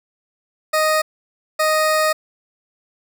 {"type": "tone pair in turn", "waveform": "20% pulse", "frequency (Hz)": [622.3, 622.3], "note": ["D#5", "D#5"], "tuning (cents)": [0, 0], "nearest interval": "unison", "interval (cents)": 0, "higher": "neither", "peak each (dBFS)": -10, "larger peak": "neither", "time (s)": [[0.73, 1.02], [1.59, 2.13]], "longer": "second", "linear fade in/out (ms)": 10, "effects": []}